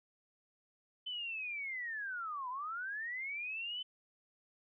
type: linear two-way sweep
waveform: sine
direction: down then up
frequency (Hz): 3056 to 973 to 3056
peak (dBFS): -38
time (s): 1.06-3.83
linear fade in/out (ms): 10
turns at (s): 2.49
effects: none